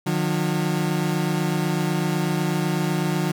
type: tone pair together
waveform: 30% pulse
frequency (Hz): 151.7 / 179.72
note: D#3 / F3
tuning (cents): -44 / +50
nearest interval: minor third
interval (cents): 294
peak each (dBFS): -21 / -21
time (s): 0.06-3.32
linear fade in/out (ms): 10
effects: none